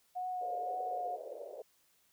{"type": "tone with vibrato", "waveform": "sine", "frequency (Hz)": 725, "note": "F#5", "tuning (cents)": -35, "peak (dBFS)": -35, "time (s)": [0.15, 1.17], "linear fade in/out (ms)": 20, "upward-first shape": "triangle", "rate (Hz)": 1.9, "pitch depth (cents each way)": 31}
{"type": "band-pass noise", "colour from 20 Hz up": "pink", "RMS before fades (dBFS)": -45, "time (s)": [0.41, 1.62], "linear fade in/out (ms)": 5, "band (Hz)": [460, 620], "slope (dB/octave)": 48}
{"effects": ["white hiss -71 dBFS RMS until 2.12 s"]}